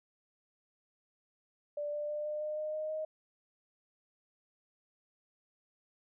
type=tone with pitch steps; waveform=sine; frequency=587.3 / 592.4 / 597.6 / 602.8 / 608 / 613.3 / 618.6 / 624 Hz; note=D5 / D5 / D5 / D5 / D#5 / D#5 / D#5 / D#5; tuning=0 / +15 / +30 / +45 / -40 / -25 / -10 / +5 cents; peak=-34 dBFS; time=1.77-3.05 s; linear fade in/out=5 ms; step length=160 ms; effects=none